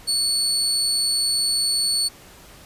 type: tone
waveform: 30% pulse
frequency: 4435 Hz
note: C#8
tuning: in tune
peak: -16 dBFS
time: 0.07-2.09 s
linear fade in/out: 20 ms
effects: pink hiss -46 dBFS RMS until 2.65 s + resampled to 32000 Hz